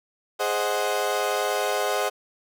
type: chord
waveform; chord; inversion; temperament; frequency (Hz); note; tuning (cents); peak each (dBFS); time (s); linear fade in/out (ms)
30% pulse; Ab dominant seventh; none; equal; 415.3 / 523.3 / 622.3 / 740; Ab4 / C5 / Eb5 / Gb5; 0 / 0 / 0 / 0; -26; 0.39-2.1; 20
effects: none